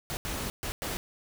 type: noise bursts at uneven times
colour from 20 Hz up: pink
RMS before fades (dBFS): -34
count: 4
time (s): 0.1-0.17 / 0.25-0.5 / 0.63-0.72 / 0.82-0.97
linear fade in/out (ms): 0
effects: none